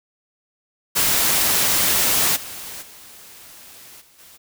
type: noise with level steps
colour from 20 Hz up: white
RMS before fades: -18 / -34 / -43 / -53 / -46 dBFS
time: 0.95-4.38 s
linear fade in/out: 20 ms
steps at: 2.35 / 2.81 / 4 / 4.18 s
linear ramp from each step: 20 ms
effects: none